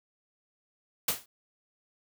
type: noise with exponential decay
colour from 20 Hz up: white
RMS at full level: -23 dBFS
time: 1.08-1.26 s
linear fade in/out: 5 ms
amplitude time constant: 38 ms
effects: none